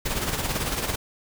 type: noise with tremolo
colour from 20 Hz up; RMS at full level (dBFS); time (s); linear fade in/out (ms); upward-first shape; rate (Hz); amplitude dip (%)
pink; -25; 0.05-0.96; 10; sine; 18; 55
effects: none